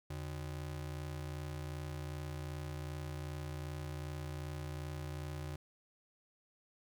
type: ring-modulated tone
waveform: square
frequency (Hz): 113.4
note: A#2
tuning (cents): -47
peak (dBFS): -38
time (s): 0.1-5.56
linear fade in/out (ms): 5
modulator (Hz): 31.3
effects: none